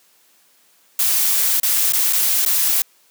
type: noise with dropouts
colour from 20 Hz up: blue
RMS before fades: -17 dBFS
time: 0.99-2.82 s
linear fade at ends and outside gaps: 2 ms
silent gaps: 1.6-1.631 / 1.923-1.933 / 2.126-2.131 / 2.451-2.461 s
effects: white hiss -56 dBFS RMS until 3.1 s + high-pass 200 Hz 12 dB/octave